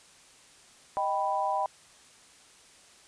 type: chord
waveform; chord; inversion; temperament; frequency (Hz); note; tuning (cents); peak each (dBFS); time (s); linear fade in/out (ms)
sine; Eb augmented; none; equal; 622.3 / 784 / 987.8; Eb5 / G5 / B5; 0 / 0 / 0; -33 / -29 / -30; 0.97-1.66; 0
effects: white hiss -56 dBFS RMS until 3.07 s + resampled to 22050 Hz